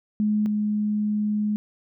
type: tone pair in turn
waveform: sine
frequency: 211.2 / 210.2 Hz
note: G#3 / G#3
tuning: +29 / +21 cents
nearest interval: unison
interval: 8 cents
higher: first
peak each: -19 / -21 dBFS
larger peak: first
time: 0.2-0.46 / 0.46-1.56 s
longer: second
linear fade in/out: 0 ms
effects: none